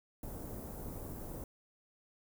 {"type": "band-stop noise", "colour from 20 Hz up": "pink", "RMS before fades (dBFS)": -44, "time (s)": [0.23, 1.44], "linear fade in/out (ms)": 2, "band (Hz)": [650, 15000], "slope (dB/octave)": 12, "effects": []}